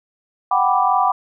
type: chord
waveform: sine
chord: G major seventh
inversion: third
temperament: equal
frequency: 740 / 784 / 987.8 / 1174.7 Hz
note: F#5 / G5 / B5 / D6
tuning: 0 / 0 / 0 / 0 cents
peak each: -19 dBFS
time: 0.51-1.12 s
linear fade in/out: 5 ms
effects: none